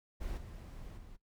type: noise with level steps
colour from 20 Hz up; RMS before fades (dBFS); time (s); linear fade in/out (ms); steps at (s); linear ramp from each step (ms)
brown; -39 / -47 / -52; 0.2-1.17; 20; 0.37 / 0.97; 10
effects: noise-tail reverb RT60 0.1 s tail -18 dB re dry